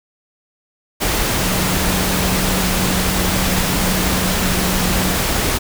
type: tone in noise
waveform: sine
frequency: 185 Hz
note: F#3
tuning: in tune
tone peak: -21 dBFS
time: 1.4-5.17 s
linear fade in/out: 20 ms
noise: pink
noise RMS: -18 dBFS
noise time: 1-5.59 s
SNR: -6 dB
effects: none

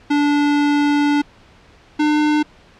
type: tone pair in turn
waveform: square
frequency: 290.8 / 300.9 Hz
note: D4 / D4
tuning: -17 / +42 cents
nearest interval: minor second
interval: 59 cents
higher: second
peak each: -14 dBFS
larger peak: neither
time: 0.1-1.22 / 1.99-2.43 s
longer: first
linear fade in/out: 10 ms
effects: pink hiss -48 dBFS RMS until 2.79 s + low-pass 4000 Hz 12 dB/octave

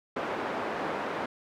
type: band-pass noise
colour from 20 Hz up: pink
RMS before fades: -33 dBFS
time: 0.16-1.26 s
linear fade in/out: 5 ms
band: 320 to 1500 Hz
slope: 12 dB/octave
effects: none

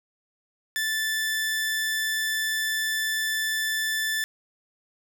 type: tone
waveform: sawtooth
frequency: 1757 Hz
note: A6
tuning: 3 cents flat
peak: -21 dBFS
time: 0.76-4.24 s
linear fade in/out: 0 ms
effects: none

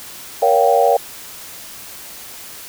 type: chord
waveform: sine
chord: G half-diminished seventh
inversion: first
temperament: just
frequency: 470.4 / 564.5 / 705.6 / 784 Hz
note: Bb4 / Db5 / F5 / G5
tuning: +16 / +31 / +18 / 0 cents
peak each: -16 dBFS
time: 0.42-0.97 s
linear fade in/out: 5 ms
effects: white hiss -35 dBFS RMS until 2.68 s

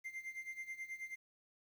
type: tone with tremolo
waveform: triangle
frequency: 2093 Hz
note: C7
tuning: in tune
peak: -39 dBFS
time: 0.04-1.16 s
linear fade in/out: 20 ms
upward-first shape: sine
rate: 9.3 Hz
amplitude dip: 80%
effects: 11-bit

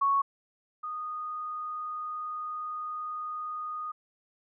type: tone pair in turn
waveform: sine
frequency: 1108.7 / 1235.3 Hz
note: C#6 / D#6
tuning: 0 / -13 cents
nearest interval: major second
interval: 187 cents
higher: second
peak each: -22 / -33 dBFS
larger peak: first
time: 0.01-0.22 / 0.83-3.92 s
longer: second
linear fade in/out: 10 ms
effects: none

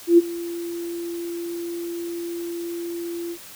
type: tone with ADSR envelope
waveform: sine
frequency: 342.2 Hz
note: F4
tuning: 35 cents flat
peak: -7 dBFS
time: 0.07-3.38 s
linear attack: 110 ms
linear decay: 27 ms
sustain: -20 dB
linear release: 67 ms
effects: white hiss -42 dBFS RMS until 3.55 s

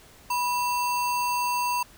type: tone with sample-and-hold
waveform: sine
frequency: 979 Hz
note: B5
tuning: 15 cents flat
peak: -23 dBFS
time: 0.3-1.83 s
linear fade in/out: 5 ms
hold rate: 3675 Hz
effects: pink hiss -52 dBFS RMS until 1.97 s

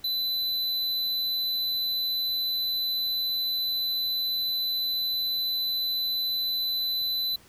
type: tone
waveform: square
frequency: 4007 Hz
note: B7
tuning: 24 cents sharp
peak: -26 dBFS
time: 0.04-7.36 s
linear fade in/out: 5 ms
effects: pink hiss -55 dBFS RMS until 7.48 s

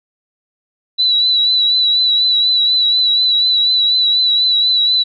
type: tone with vibrato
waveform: sine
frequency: 3951 Hz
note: B7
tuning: in tune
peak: -10 dBFS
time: 0.98-5.04 s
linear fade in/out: 20 ms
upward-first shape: triangle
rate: 4.1 Hz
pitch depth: 45 cents each way
effects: none

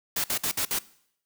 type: noise bursts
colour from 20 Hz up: white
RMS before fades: -27 dBFS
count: 5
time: 0.16-0.789 s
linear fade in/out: 5 ms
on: 81 ms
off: 56 ms
effects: noise-tail reverb RT60 0.7 s tail -20 dB re dry

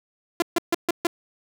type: tone bursts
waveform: sawtooth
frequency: 342 Hz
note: F4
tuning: 36 cents flat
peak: -14 dBFS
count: 5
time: 0.4-1.07 s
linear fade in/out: 2 ms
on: 22 ms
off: 140 ms
effects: none

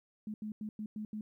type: tone bursts at uneven times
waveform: sine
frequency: 213.5 Hz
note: G#3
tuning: 48 cents sharp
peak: -37 dBFS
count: 6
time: 0.27-0.34 / 0.42-0.52 / 0.61-0.69 / 0.79-0.86 / 0.96-1.05 / 1.13-1.21 s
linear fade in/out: 2 ms
effects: 13-bit

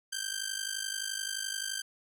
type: ring-modulated tone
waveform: 10% pulse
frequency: 1568 Hz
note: G6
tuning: in tune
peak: -22 dBFS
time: 0.12-1.82 s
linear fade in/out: 10 ms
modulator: 25.8 Hz
effects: none

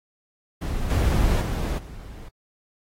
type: noise with level steps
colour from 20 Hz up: brown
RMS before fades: -27 / -20 / -25 / -39 dBFS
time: 0.61-2.29 s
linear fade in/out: 10 ms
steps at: 0.9 / 1.41 / 1.78 s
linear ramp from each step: 5 ms
effects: AAC 48 kbps

